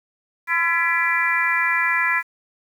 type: harmonic tone with a mistuned harmonic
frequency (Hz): 338.1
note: E4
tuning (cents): +44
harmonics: 3 / 4 / 5 / 6 / 7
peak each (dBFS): -25 / -27 / -23 / -21 / -25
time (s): 0.47-2.23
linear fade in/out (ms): 50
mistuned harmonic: 6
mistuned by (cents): -40
effects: 8-bit